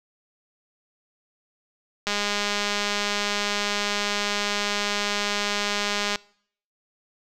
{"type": "click train", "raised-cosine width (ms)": 0.2, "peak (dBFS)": -8, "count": 839, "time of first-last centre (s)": [2.07, 6.158], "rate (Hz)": 205, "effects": ["noise-tail reverb RT60 0.6 s tail -24 dB re dry"]}